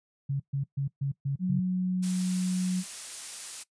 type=tone bursts; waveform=sine; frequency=138.7 Hz; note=C#3; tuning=1 cent sharp; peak=-26 dBFS; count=6; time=0.29-1.6 s; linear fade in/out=10 ms; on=110 ms; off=130 ms
type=tone; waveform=sine; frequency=183.6 Hz; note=F#3; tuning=13 cents flat; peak=-25 dBFS; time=1.39-2.84 s; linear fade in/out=50 ms
type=noise; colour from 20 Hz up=blue; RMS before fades=-36 dBFS; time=2.02-3.64 s; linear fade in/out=20 ms
effects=noise-tail reverb RT60 0.1 s tail -20 dB re dry + resampled to 22050 Hz